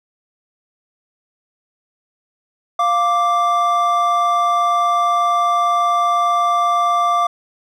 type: tone pair together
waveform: triangle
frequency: 698.5 / 1173.6 Hz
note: F5 / D6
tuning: 0 / -2 cents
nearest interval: major sixth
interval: 898 cents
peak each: -16 / -13 dBFS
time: 2.79-7.27 s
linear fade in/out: 5 ms
effects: none